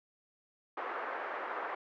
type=band-pass noise; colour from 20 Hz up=white; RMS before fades=-39 dBFS; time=0.77-1.75 s; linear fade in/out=5 ms; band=390 to 1600 Hz; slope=24 dB/octave; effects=none